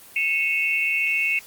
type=tone cluster; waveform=sine; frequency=2199 / 2549 / 2709 Hz; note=C#7 / D#7 / E7; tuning=-14 / +41 / +47 cents; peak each=-24 dBFS; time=0.16-1.39 s; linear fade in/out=2 ms; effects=white hiss -46 dBFS RMS until 1.46 s + Opus 24 kbps